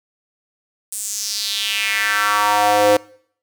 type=tone with high-pass filter sweep; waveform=square; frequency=103.83 Hz; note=G#2; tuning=in tune; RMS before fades=-18 dBFS; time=0.92-2.97 s; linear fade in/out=5 ms; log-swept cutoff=9000 to 470 Hz; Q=3.4; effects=noise-tail reverb RT60 0.6 s tail -23 dB re dry